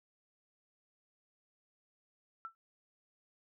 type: tone with exponential decay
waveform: sine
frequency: 1336 Hz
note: E6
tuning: 23 cents sharp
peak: -37 dBFS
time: 2.45-2.55 s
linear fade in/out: 0 ms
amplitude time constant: 20 ms
effects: none